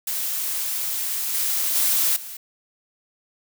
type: noise with level steps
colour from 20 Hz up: blue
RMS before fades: -26 / -23 / -20 / -36 dBFS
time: 0.07-2.37 s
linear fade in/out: 5 ms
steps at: 1.34 / 1.75 / 2.16 s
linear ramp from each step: 5 ms
effects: none